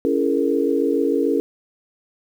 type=chord; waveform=sine; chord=A# half-diminished seventh; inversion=first; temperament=just; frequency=279.7 / 335.6 / 419.5 / 466.2 Hz; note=C#4 / E4 / G#4 / A#4; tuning=+16 / +31 / +17 / 0 cents; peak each=-21 / -23 / -22 / -22 dBFS; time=0.05-1.4 s; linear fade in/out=0 ms; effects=8-bit